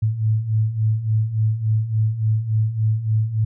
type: beating tone pair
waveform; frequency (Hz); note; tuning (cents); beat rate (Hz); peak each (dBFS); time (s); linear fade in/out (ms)
sine; 107.2 / 110.7; A2 / A2; -45 / +11; 3.5; -23 / -18; 0.02-3.45; 10
effects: none